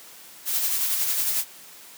blue noise with tremolo, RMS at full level -23 dBFS, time 0.45-1.45 s, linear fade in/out 50 ms, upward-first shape sine, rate 11 Hz, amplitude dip 35%, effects white hiss -46 dBFS RMS until 1.97 s + high-pass 150 Hz 12 dB/octave

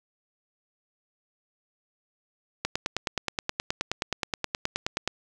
click train, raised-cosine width 0.2 ms, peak -9 dBFS, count 24, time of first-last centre 2.65-5.076 s, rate 9.48 Hz, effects none

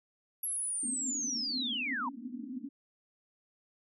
sine linear sweep, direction down, 11400 to 868 Hz, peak -32 dBFS, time 0.43-2.09 s, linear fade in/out 5 ms
white band-pass noise, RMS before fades -42 dBFS, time 0.83-2.69 s, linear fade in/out 5 ms, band 230 to 280 Hz, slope 96 dB/octave
effects none

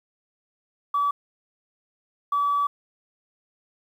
sine tone pair in turn, 1147 / 1147 Hz, D6 / D6, -41 / -41 cents, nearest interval unison, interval 0 cents, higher neither, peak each -19 dBFS, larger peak neither, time 0.94-1.11 / 2.32-2.67 s, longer second, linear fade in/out 5 ms, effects tanh soft clip ceiling -15 dBFS + 9-bit

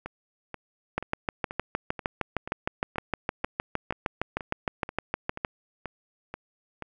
two click trains, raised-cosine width 0.5 ms, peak -11 / -20 dBFS, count 30 / 15, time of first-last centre 0.98-5.448 / 0.06-6.823 s, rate 6.49 / 2.07 Hz, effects none

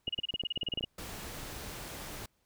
sine tone bursts, 2876 Hz, F#7, 50 cents flat, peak -30 dBFS, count 15, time 0.07-0.849 s, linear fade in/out 5 ms, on 23 ms, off 31 ms
clicks, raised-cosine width 2 ms, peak -27 dBFS, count 11, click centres 0.08 / 0.189 / 0.34 / 0.437 / 0.575 / 0.632 / 0.687 / 0.738 / 0.775 / 0.809 / 0.84 s
pink noise, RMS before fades -43 dBFS, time 0.98-2.26 s, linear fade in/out 5 ms
effects pink hiss -75 dBFS RMS until 2.45 s

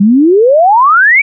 sine exponential sweep, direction up, 190.3 to 2349 Hz, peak -3 dBFS, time 0-1.22 s, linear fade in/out 10 ms, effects none

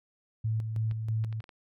sine tone with tremolo, 110.6 Hz, A2, 9 cents sharp, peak -26 dBFS, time 0.44-1.41 s, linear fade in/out 10 ms, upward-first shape square, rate 3.1 Hz, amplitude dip 45%
clicks, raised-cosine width 0.3 ms, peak -33 dBFS, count 6, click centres 0.912 / 1.24 / 1.327 / 1.404 / 1.441 / 1.492 s
effects none

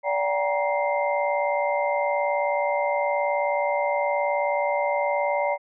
sine tone cluster, 578 / 737 / 796 / 944 / 2093 Hz, D5 / F#5 / G5 / A#5 / C7, -28 / -7 / +26 / +22 / 0 cents, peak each -24 / -32 / -30 / -27 / -31 dBFS, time 0.03-5.58 s, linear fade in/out 50 ms, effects none

